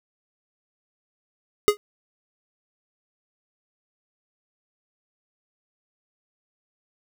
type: tone with exponential decay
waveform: square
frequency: 415.3 Hz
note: G#4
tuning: in tune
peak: -9 dBFS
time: 1.68-1.77 s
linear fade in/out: 0 ms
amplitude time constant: 19 ms
effects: none